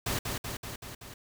pink noise with echo, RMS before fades -31 dBFS, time 0.06-0.19 s, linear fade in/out 5 ms, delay 190 ms, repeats 5, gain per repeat -3 dB, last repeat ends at 1.14 s, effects none

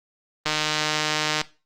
click train, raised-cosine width 0.2 ms, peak -5 dBFS, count 147, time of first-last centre 0.46-1.414 s, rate 153 Hz, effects noise-tail reverb RT60 0.3 s tail -18 dB re dry + Opus 24 kbps

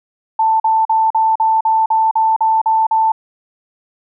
sine tone bursts, 886 Hz, A5, 12 cents sharp, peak -10 dBFS, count 11, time 0.39-3.12 s, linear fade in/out 5 ms, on 210 ms, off 42 ms, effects none

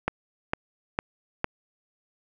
click train, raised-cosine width 0.5 ms, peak -9 dBFS, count 4, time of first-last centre 0.08-1.444 s, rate 2.2 Hz, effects none

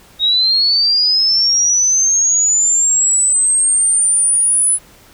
sine linear sweep, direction up, 3747 to 10100 Hz, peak -10 dBFS, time 0.19-4.79 s, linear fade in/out 50 ms, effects pink hiss -45 dBFS RMS until 5.13 s

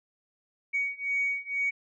sine beating tone pair, 2244 / 2246.1 Hz, C#7 / C#7, +21 / +22 cents, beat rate 2.1 Hz, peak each -30 / -29 dBFS, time 0.73-1.71 s, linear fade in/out 20 ms, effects tanh soft clip ceiling -19 dBFS

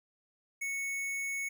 square tone, 2211 Hz, C#7, 5 cents flat, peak -34 dBFS, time 0.61-1.49 s, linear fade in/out 10 ms, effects none

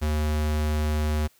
square tone, 76 Hz, D#2, 40 cents flat, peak -23 dBFS, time 0.01-1.28 s, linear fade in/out 20 ms, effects white hiss -61 dBFS RMS until 1.39 s

